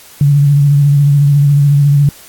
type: tone with vibrato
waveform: sine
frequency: 143.1 Hz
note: D3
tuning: 45 cents flat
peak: -5 dBFS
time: 0.21-2.09 s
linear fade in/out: 2 ms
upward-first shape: sine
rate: 14 Hz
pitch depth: 34 cents each way
effects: white hiss -38 dBFS RMS until 2.28 s + AAC 64 kbps

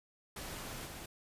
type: noise with level steps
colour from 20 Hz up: pink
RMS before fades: -44 / -47 dBFS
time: 0.36-1.06 s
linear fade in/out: 5 ms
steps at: 0.85 s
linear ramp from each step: 20 ms
effects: resampled to 32000 Hz

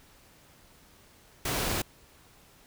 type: noise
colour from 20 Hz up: pink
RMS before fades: -30 dBFS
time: 1.45-1.82 s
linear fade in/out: 5 ms
effects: pink hiss -58 dBFS RMS until 2.66 s

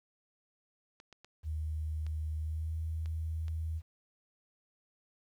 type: clicks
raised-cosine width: 0.2 ms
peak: -35 dBFS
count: 6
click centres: 1.001 / 1.127 / 1.246 / 2.066 / 3.059 / 3.482 s
type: tone with pitch glide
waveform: sine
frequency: 77.78 to 80.15 Hz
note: D#2 to E2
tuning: 0 to -48 cents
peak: -33 dBFS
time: 1.43-3.82 s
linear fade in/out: 50 ms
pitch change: +52 cents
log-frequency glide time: 2.39-2.75 s
effects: 11-bit

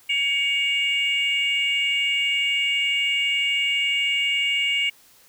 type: tone pair together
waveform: sine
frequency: 2242 / 2828 Hz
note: C#7 / F7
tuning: +19 / +21 cents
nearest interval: major third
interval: 402 cents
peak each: -21 dBFS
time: 0.09-4.9 s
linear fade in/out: 10 ms
effects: tanh soft clip ceiling -15 dBFS + white hiss -54 dBFS RMS until 5.28 s

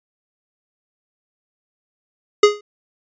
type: tone with exponential decay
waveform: square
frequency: 415.3 Hz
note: G#4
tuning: in tune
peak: -5 dBFS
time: 2.43-2.61 s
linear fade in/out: 5 ms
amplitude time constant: 39 ms
effects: resampled to 16000 Hz

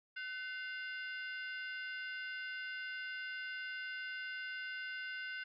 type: harmonic tone with a mistuned harmonic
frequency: 698 Hz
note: F5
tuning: 1 cent flat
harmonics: 2 / 3 / 4 / 5 / 6 / 7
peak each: -42 / -49 / -49 / -60 / -63 / -57 dBFS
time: 0.16-5.44 s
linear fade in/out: 10 ms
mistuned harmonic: 2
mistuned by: +140 cents
effects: none

